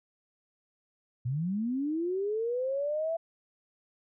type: linear sweep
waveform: sine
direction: up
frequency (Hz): 115.5 to 670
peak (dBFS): -28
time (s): 1.25-3.17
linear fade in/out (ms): 10
effects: none

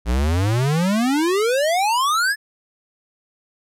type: exponential sweep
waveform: square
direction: up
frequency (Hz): 55.5 to 1760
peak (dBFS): -17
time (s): 0.05-2.36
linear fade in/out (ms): 50
effects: low-pass 12000 Hz 12 dB/octave

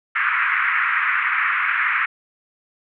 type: band-pass noise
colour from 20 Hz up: pink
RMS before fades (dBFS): -20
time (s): 0.15-2.06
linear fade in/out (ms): 10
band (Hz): 1200 to 2300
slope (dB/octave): 48
effects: none

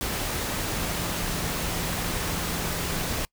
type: tone in noise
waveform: sine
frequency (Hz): 170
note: F3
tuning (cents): -46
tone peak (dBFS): -37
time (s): 0.78-3.08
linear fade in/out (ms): 0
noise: pink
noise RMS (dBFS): -29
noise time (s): 0.01-3.25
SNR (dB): -11
effects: noise-tail reverb RT60 0.1 s tail -25 dB re dry

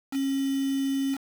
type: tone with quantisation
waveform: sine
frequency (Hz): 272.3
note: C#4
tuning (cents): -31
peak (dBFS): -24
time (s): 0.11-1.18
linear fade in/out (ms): 50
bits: 6
effects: none

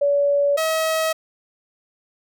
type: tone pair in turn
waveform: sine / sawtooth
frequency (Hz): 570 / 639.8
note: C#5 / D#5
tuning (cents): +48 / +48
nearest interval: major second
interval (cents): 200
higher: second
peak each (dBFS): -15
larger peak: neither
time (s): 0.01-0.57 / 0.57-1.13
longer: neither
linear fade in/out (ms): 10
effects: none

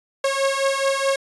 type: beating tone pair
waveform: sawtooth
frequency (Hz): 543 / 547.7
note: C#5 / C#5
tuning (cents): -36 / -21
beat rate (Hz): 4.7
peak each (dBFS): -18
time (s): 0.24-1.16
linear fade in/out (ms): 5
effects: resampled to 24000 Hz

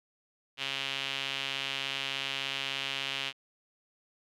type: tone with band-pass filter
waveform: sawtooth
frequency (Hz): 136.6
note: C#3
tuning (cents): -25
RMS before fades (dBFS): -35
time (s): 0.57-3.33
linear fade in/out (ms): 50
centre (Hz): 3000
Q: 3.3
effects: none

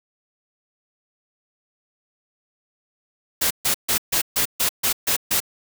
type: noise bursts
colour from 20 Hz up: white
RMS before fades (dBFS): -20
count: 9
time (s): 3.41-5.403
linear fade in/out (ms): 10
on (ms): 97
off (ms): 140
effects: none

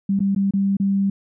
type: tone with dropouts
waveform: sine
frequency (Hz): 196.8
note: G3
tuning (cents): +7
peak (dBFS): -16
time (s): 0.09-1.1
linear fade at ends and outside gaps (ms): 5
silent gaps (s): 0.193-0.203 / 0.349-0.361 / 0.509-0.536 / 0.769-0.799
effects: none

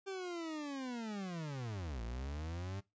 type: linear two-way sweep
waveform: 40% pulse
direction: down then up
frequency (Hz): 393.5 to 55 to 100.1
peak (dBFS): -39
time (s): 0.06-2.81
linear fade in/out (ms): 20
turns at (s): 2.02
effects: noise-tail reverb RT60 0.2 s tail -20 dB re dry + resampled to 16000 Hz

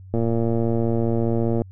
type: click train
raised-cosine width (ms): 2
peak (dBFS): -10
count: 171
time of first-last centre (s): 0.14-1.618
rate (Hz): 115
effects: added 94 Hz sine -39 dBFS peak until 1.71 s

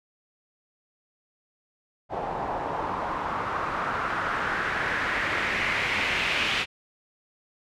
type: noise with low-pass filter sweep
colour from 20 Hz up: white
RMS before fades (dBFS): -28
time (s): 2.09-6.66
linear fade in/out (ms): 50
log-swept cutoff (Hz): 780 to 2800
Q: 2.5
effects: none

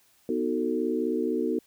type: chord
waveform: sine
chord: B dominant seventh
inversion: none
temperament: equal with one note detuned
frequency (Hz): 246.9 / 311.1 / 370 / 445.9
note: B3 / D#4 / F#4 / A4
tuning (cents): 0 / 0 / 0 / +23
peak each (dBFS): -30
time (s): 0.29-1.59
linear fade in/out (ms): 2
effects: white hiss -63 dBFS RMS until 1.66 s

